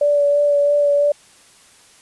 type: tone with vibrato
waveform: sine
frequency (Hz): 578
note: D5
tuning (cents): -28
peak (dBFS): -12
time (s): 0.01-1.12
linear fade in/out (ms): 5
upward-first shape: sine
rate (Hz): 3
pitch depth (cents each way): 15
effects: white hiss -49 dBFS RMS until 2.01 s + resampled to 24000 Hz